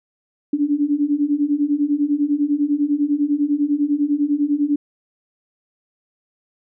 sine beating tone pair, 284.4 / 294.4 Hz, C#4 / D4, +45 / +4 cents, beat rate 10 Hz, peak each -20 / -18 dBFS, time 0.53-4.76 s, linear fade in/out 5 ms, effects none

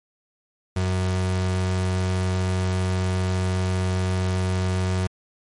35% pulse tone, 92.5 Hz, F#2, in tune, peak -19 dBFS, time 0.76-5.07 s, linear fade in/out 5 ms, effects MP3 48 kbps

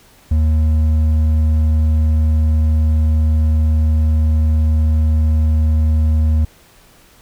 triangle tone with hard clipping, 77.78 Hz, D#2, in tune, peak -12 dBFS, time 0.31-6.45 s, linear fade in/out 5 ms, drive 8 dB, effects pink hiss -48 dBFS RMS until 7.21 s

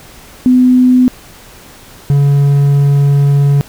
sine / triangle tone pair in turn, 252.3 / 141.6 Hz, B3 / C#3, +37 / +37 cents, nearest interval minor seventh, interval 1000 cents, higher first, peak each -4 dBFS, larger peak neither, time 0.46-1.08 / 2.1-3.61 s, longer second, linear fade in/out 0 ms, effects pink hiss -37 dBFS RMS until 3.68 s

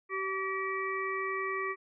harmonic tone, 384.3 Hz, G4, 34 cents flat, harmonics 1 / 3 / 5 / 6, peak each -36 / -35 / -37 / -40 dBFS, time 0.09-1.76 s, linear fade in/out 50 ms, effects none

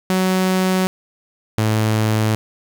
sawtooth tone pair in turn, 186.5 / 109.01 Hz, F#3 / A2, +14 / -16 cents, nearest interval major sixth, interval 930 cents, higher first, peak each -11 dBFS, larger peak neither, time 0.1-0.87 / 1.58-2.35 s, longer neither, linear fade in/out 0 ms, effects 7-bit

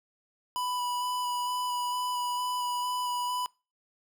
square tone with vibrato, 987.8 Hz, B5, in tune, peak -30 dBFS, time 0.56-3.46 s, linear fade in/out 0 ms, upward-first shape square, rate 2.2 Hz, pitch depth 10 cents each way, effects noise-tail reverb RT60 0.3 s tail -24 dB re dry

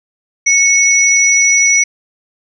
sine tone pair together, 2205 / 5844 Hz, C#7 / F#8, -10 / -22 cents, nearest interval octave + perfect fourth, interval 1688 cents, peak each -10 dBFS, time 0.46-1.84 s, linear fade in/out 10 ms, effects none

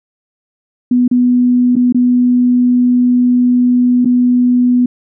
sine tone with dropouts, 246.9 Hz, B3, in tune, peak -7 dBFS, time 0.91-4.86 s, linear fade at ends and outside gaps 5 ms, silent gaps 1.079-1.112 / 1.756-1.764 / 1.925-1.945 / 4.048-4.055 s, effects none

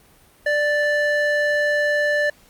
triangle ring-modulated tone, 1174.7 Hz, D6, in tune, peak -12 dBFS, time 0.46-2.3 s, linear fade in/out 5 ms, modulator 584 Hz, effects pink hiss -53 dBFS RMS until 2.49 s + Opus 32 kbps

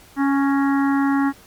harmonic tone with a mistuned harmonic, 277.3 Hz, C#4, 1 cent sharp, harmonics 1 / 3 / 4 / 5 / 6 / 7, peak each -16 / -26 / -28 / -30 / -32 / -33 dBFS, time 0.16-1.33 s, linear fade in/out 50 ms, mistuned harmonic 7, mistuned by -39 cents, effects pink hiss -48 dBFS RMS until 1.46 s + MP3 96 kbps

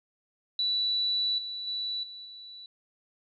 sine tone with level steps, 3951 Hz, B7, in tune, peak -25 / -34 / -30 / -41 / -43 dBFS, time 0.59-2.66 s, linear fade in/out 2 ms, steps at 1.38 / 1.67 / 2.03 / 2.25 s, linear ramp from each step 5 ms, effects none

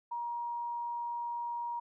sine tone, 948 Hz, A#5, 29 cents sharp, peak -34 dBFS, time 0.11-1.8 s, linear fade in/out 10 ms, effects none

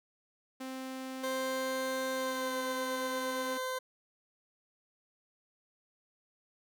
sawtooth tone, 261.6 Hz, C4, in tune, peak -35 dBFS, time 0.6-3.58 s, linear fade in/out 10 ms
20% pulse tone with pitch glide, 523.3 to 514.6 Hz, C5 to C5, 0 to -29 cents, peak -29 dBFS, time 1.23-3.79 s, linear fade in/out 10 ms, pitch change -29 cents, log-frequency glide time 2.12-2.54 s
effects none

